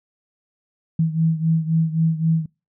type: beating tone pair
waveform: sine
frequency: 160.9 / 164.7 Hz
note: E3 / E3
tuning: -42 / -1 cents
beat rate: 3.8 Hz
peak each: -18 / -22 dBFS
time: 0.99-2.46 s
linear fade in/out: 5 ms
effects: noise-tail reverb RT60 0.3 s tail -26 dB re dry